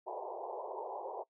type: band-pass noise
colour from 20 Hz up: white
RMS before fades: -42 dBFS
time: 0.06-1.24 s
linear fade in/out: 20 ms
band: 370 to 980 Hz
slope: 96 dB/octave
effects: noise-tail reverb RT60 0.1 s tail -22 dB re dry